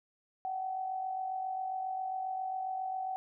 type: tone with amplitude modulation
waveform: sine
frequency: 756 Hz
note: F#5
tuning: 37 cents sharp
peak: -31 dBFS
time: 0.45-3.16 s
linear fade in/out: 0 ms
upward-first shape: sine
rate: 47.4 Hz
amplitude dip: 50%
effects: none